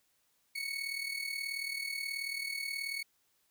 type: tone with amplitude modulation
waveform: 30% pulse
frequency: 2217 Hz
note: C#7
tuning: in tune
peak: -30 dBFS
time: 0.55-3.03 s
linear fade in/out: 10 ms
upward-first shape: sine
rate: 38.5 Hz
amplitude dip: 65%
effects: white hiss -74 dBFS RMS until 3.5 s